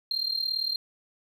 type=tone with amplitude modulation; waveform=sine; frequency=4186 Hz; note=C8; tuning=in tune; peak=-21 dBFS; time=0.11-0.76 s; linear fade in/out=2 ms; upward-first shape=sine; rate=37.7 Hz; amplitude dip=85%; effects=tanh soft clip ceiling -22 dBFS + 10-bit